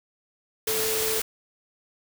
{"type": "tone in noise", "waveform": "sine", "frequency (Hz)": 440, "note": "A4", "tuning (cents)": 0, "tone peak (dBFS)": -28, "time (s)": [0.67, 1.2], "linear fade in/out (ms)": 5, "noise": "white", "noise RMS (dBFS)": -27, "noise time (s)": [0.67, 1.22], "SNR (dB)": -4, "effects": []}